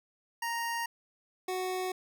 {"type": "tone pair in turn", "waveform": "25% pulse", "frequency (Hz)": [932.3, 370], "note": ["A#5", "F#4"], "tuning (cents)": [0, 0], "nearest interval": "octave + major third", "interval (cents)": 1600, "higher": "first", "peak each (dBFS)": -28, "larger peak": "neither", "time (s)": [[0.42, 0.86], [1.48, 1.92]], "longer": "neither", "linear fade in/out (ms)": 5, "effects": []}